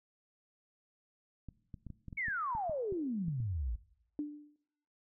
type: clicks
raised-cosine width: 5 ms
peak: -33 dBFS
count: 12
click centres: 1.487 / 1.742 / 1.867 / 1.903 / 2.083 / 2.128 / 2.283 / 2.551 / 2.696 / 2.924 / 3.283 / 3.403 s
type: exponential sweep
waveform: sine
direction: down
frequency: 2275 to 51.7 Hz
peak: -33 dBFS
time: 2.17-3.76 s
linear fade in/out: 10 ms
type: tone with exponential decay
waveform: sine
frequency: 295.8 Hz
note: D4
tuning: 13 cents sharp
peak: -31 dBFS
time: 4.19-4.56 s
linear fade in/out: 1 ms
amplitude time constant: 80 ms
effects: noise-tail reverb RT60 0.8 s tail -19 dB re dry